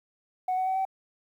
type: tone with pitch steps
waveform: sine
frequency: 740 / 748.6 / 757.3 / 766.1 Hz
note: F#5 / F#5 / F#5 / G5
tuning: 0 / +20 / +40 / -40 cents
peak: -23 dBFS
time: 0.48-0.852 s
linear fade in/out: 5 ms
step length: 93 ms
effects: tanh soft clip ceiling -22 dBFS + 10-bit